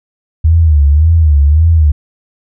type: tone with vibrato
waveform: sine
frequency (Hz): 76.8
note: D#2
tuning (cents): -22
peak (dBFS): -4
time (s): 0.44-1.92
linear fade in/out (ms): 10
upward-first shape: sine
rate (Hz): 1.8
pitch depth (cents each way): 140
effects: none